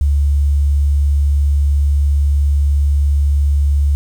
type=tone; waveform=sine; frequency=71.5 Hz; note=D2; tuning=46 cents flat; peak=-10 dBFS; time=0.01-3.95 s; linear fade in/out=0 ms; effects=7-bit